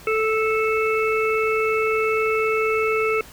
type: harmonic tone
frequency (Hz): 438.6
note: A4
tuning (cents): -6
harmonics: 1 / 3 / 5 / 6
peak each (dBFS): -20 / -25 / -27 / -28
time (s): 0.07-3.21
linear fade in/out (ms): 2
effects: pink hiss -44 dBFS RMS until 3.32 s